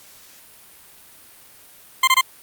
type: tone bursts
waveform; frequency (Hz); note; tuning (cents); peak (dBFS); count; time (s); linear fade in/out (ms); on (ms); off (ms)
20% pulse; 1046.5; C6; 0; -7; 3; 2.03-2.211; 5; 45; 23
effects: white hiss -47 dBFS RMS until 2.42 s + Opus 48 kbps